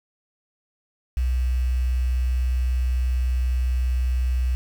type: tone with quantisation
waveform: sine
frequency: 62.6 Hz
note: B1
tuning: 24 cents sharp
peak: -19 dBFS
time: 1.17-4.55 s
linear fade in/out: 0 ms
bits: 7
effects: none